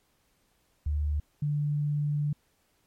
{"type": "tone pair in turn", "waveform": "sine", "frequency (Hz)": [74.2, 147.08], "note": ["D2", "D3"], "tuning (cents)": [18, 3], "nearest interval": "octave", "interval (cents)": 1185, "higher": "second", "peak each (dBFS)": -25, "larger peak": "neither", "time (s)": [[0.86, 1.2], [1.42, 2.33]], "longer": "second", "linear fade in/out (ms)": 5, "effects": ["pink hiss -70 dBFS RMS until 2.86 s", "MP3 64 kbps"]}